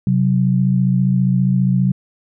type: tone pair together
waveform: sine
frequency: 131.3 / 186.21 Hz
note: C3 / F#3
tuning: +6 / +11 cents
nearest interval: tritone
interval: 605 cents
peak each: -15 dBFS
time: 0.07-1.92 s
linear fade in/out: 2 ms
effects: none